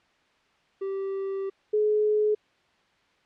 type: tone pair in turn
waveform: triangle / sine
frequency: 389.2 / 424 Hz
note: G4 / G#4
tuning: -12 / +36 cents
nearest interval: minor second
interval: 148 cents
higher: second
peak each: -26 / -20 dBFS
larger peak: second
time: 0.81-1.5 / 1.73-2.35 s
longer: first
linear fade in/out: 10 ms
effects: white hiss -64 dBFS RMS until 3.25 s + low-pass 3000 Hz 12 dB/octave